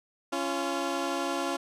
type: tone pair together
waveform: 15% pulse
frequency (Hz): 277.2 / 343.7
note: C#4 / F4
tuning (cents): 0 / -28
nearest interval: major third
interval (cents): 372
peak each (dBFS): -25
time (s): 0.32-1.57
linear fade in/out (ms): 10
effects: low-pass 10000 Hz 12 dB/octave